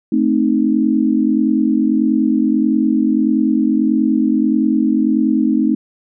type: chord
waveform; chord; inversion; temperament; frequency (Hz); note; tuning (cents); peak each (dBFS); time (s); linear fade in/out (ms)
sine; A diminished; none; equal; 220 / 261.6 / 311.1; A3 / C4 / Eb4; 0 / 0 / 0; -16; 0.12-5.75; 5
effects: none